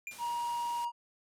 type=tone with exponential decay; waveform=square; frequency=2399 Hz; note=D7; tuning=36 cents sharp; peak=-36 dBFS; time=0.07-0.25 s; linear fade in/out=1 ms; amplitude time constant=38 ms
type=noise; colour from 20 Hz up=white; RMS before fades=-48 dBFS; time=0.11-0.85 s; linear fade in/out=2 ms
type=tone with vibrato; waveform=triangle; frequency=950 Hz; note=A#5; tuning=33 cents sharp; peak=-30 dBFS; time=0.18-0.92 s; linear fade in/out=50 ms; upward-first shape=sine; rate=20 Hz; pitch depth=12 cents each way
effects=low-pass 11000 Hz 12 dB/octave